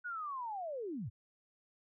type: linear sweep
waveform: sine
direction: down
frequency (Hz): 1483 to 82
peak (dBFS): -38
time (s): 0.04-1.1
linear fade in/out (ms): 20
effects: none